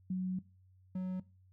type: tone pair in turn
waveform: sine / triangle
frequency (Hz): 185 / 185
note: F#3 / F#3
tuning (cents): 0 / 0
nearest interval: unison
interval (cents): 0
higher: neither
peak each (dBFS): -32 / -32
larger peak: neither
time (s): 0.1-0.39 / 0.95-1.2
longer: first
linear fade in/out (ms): 5
effects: noise-tail reverb RT60 0.3 s tail -20 dB re dry + added 93 Hz sine -61 dBFS peak until 1.52 s